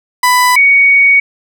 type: tone pair in turn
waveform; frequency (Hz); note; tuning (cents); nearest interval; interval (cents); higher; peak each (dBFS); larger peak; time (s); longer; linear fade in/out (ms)
30% pulse / sine; 995 / 2238; B5 / C#7; +13 / +16; octave + major second; 1403; second; -4; neither; 0.23-0.56 / 0.56-1.2; second; 5
effects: none